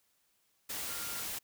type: tone in noise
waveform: sine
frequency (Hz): 1396.9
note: F6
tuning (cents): 0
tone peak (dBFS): -48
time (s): 0.89-1.21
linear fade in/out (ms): 10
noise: white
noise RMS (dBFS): -39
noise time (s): 0.69-1.39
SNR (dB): -12
effects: white hiss -74 dBFS RMS until 1.43 s

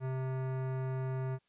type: tone with hard clipping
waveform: sine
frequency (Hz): 130.81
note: C3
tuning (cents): 0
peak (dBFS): -35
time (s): 0-1.39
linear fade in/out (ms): 50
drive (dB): 18
effects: white hiss -75 dBFS RMS until 1.48 s + resampled to 8000 Hz

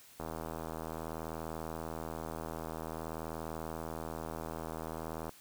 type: click train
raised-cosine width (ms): 1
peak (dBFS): -26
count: 411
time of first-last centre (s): 0.2-5.293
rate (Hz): 80.5
effects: white hiss -58 dBFS RMS until 5.4 s

